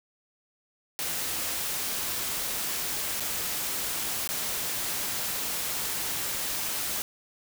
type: noise with dropouts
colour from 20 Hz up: white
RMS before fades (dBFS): -31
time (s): 0.99-7.02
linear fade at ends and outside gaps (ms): 0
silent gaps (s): 3.199-3.205 / 4.275-4.29
effects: none